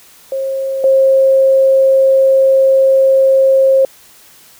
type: tone pair in turn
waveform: sine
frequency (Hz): 537 / 534.8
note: C5 / C5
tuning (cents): +45 / +38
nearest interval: unison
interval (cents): 7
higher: first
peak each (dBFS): -15 / -6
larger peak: second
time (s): 0.32-0.84 / 0.84-3.85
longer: second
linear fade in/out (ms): 2
effects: white hiss -43 dBFS RMS until 4.59 s